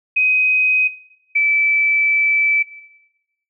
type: tone pair in turn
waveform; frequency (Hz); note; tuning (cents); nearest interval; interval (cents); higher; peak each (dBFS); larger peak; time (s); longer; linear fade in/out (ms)
sine; 2516 / 2314; D#7 / D7; +19 / -26; minor second; 145; first; -12; neither; 0.16-0.88 / 1.35-2.63; second; 10
effects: noise-tail reverb RT60 1.0 s tail -18 dB re dry